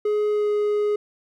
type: tone with pitch glide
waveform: triangle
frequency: 420 to 416.9 Hz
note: G#4 to G#4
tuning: +19 to +7 cents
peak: -17 dBFS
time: 0.05-0.96 s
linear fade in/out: 5 ms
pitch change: -12 cents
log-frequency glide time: 0.3-0.49 s
effects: none